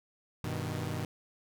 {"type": "chord", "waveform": "sawtooth", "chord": "G augmented", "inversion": "none", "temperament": "equal", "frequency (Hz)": [98, 123.47, 155.56], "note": ["G2", "B2", "D#3"], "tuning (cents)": [0, 0, 0], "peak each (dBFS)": -34, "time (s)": [0.44, 1.05], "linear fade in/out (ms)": 0, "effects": []}